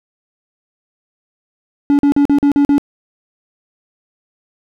triangle tone bursts, 285.2 Hz, C#4, 49 cents sharp, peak -6 dBFS, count 7, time 1.9-2.781 s, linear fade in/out 0 ms, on 89 ms, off 43 ms, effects none

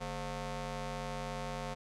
15% pulse ring-modulated tone, 188.9 Hz, F#3, 36 cents sharp, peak -28 dBFS, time 0-1.75 s, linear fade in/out 20 ms, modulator 335 Hz, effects low-pass 8000 Hz 12 dB/octave

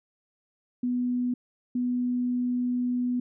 sine tone pair in turn, 246.9 / 246.9 Hz, B3 / B3, 0 / 0 cents, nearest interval unison, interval 0 cents, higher neither, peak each -24 dBFS, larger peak neither, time 0.83-1.34 / 1.75-3.2 s, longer second, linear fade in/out 5 ms, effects none

